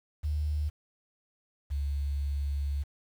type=tone pair in turn; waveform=sine; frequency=75.2 / 70.7 Hz; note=D2 / C#2; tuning=+42 / +35 cents; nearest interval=minor second; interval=107 cents; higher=first; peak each=-27 / -28 dBFS; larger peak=first; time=0.23-0.7 / 1.7-2.84 s; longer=second; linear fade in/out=20 ms; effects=9-bit